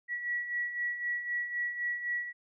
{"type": "beating tone pair", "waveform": "sine", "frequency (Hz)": [1930, 1933.9], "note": ["B6", "B6"], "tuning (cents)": [-40, -37], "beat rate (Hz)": 3.9, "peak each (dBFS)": [-39, -32], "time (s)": [0.08, 2.33], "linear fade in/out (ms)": 50, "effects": []}